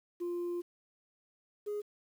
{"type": "tone pair in turn", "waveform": "sine", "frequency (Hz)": [349.2, 415.3], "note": ["F4", "G#4"], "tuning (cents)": [0, 0], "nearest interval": "minor third", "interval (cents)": 300, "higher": "second", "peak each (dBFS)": [-31, -32], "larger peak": "first", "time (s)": [[0.2, 0.62], [1.66, 1.82]], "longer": "first", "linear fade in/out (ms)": 20, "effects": ["tanh soft clip ceiling -32 dBFS", "10-bit"]}